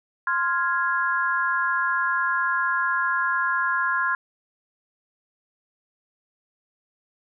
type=chord; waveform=sine; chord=F minor; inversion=second; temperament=equal; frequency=1046.5 / 1396.9 / 1661.2 Hz; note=C6 / F6 / Ab6; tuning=0 / 0 / 0 cents; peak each=-25 dBFS; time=0.27-4.15 s; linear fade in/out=2 ms; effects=none